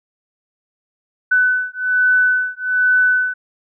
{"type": "beating tone pair", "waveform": "sine", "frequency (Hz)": [1500, 1501.2], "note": ["F#6", "F#6"], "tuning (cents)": [23, 25], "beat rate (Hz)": 1.2, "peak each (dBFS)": -16, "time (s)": [1.31, 3.34], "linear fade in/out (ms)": 10, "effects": []}